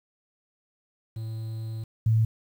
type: tone pair in turn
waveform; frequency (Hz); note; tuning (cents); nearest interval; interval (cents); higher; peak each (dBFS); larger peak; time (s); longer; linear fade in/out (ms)
triangle / sine; 111.3 / 111.3; A2 / A2; +20 / +20; unison; 0; neither; -29 / -18; second; 1.16-1.84 / 2.06-2.25; first; 5
effects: 9-bit